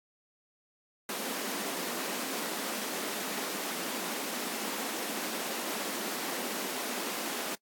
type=high-pass noise; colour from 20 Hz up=pink; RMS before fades=-36 dBFS; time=1.09-7.55 s; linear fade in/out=2 ms; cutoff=200 Hz; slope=48 dB/octave; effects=noise-tail reverb RT60 0.1 s tail -25 dB re dry + AAC 64 kbps